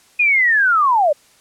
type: linear sweep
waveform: sine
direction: down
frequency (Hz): 2489 to 554.4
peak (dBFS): -11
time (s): 0.19-1.13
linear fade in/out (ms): 10
effects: white hiss -52 dBFS RMS until 1.4 s + low-pass 10000 Hz 12 dB/octave